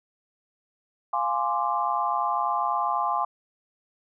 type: chord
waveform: sine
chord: D half-diminished seventh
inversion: first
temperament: equal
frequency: 698.5 / 830.6 / 1046.5 / 1174.7 Hz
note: F5 / Ab5 / C6 / D6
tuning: 0 / 0 / 0 / 0 cents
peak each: -30 / -28 / -27 / -29 dBFS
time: 1.13-3.25 s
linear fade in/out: 5 ms
effects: none